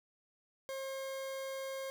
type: tone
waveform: 40% pulse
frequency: 536 Hz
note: C5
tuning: 42 cents sharp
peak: -38 dBFS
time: 0.69-1.9 s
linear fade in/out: 0 ms
effects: none